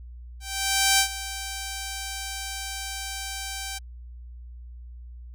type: tone with ADSR envelope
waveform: 5% pulse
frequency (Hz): 780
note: G5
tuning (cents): -9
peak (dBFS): -5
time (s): 0.4-3.79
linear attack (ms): 590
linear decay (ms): 88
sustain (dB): -15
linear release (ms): 16
effects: added 60 Hz sine -39 dBFS peak until 5.34 s